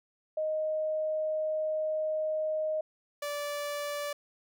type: tone pair in turn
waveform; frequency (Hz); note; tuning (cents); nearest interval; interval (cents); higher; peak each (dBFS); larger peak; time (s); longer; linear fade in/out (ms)
sine / sawtooth; 622.3 / 581.6; D#5 / D5; 0 / -17; minor second; 117; first; -28 / -29; first; 0.37-2.81 / 3.22-4.13; first; 5
effects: none